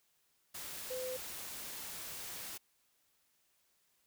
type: tone in noise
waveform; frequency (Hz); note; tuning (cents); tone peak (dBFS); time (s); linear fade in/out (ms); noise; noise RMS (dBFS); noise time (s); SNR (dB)
sine; 510; C5; -44; -38; 0.9-1.17; 10; white; -45; 0.54-2.58; +4
effects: white hiss -75 dBFS RMS until 4.06 s